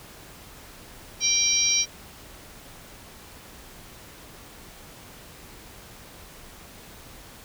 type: harmonic tone with a mistuned harmonic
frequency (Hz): 788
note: G5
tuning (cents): +9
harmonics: 3 / 4 / 5 / 6 / 7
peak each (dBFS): -28 / -31 / -28 / -31 / -21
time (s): 1.2-1.86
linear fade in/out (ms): 50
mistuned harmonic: 7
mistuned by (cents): +49
effects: pink hiss -46 dBFS RMS until 7.44 s